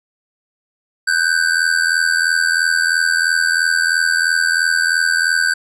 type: ring-modulated tone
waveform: square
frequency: 1540 Hz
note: G6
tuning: 31 cents flat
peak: -11 dBFS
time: 1.07-5.54 s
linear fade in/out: 10 ms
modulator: 41.5 Hz
effects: resampled to 24000 Hz